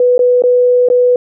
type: tone with dropouts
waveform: sine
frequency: 494.2 Hz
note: B4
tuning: 1 cent sharp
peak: -6 dBFS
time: 0-1.16 s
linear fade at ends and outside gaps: 2 ms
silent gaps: 0.18-0.192 / 0.422-0.437 / 0.887-0.9 s
effects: none